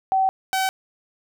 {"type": "tone pair in turn", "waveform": ["sine", "sawtooth"], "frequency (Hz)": [765, 762.2], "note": ["G5", "G5"], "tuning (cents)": [-42, -49], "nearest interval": "unison", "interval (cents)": 7, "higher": "first", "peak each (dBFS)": -16, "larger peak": "neither", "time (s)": [[0.12, 0.29], [0.53, 0.69]], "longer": "first", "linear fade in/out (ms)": 0, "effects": []}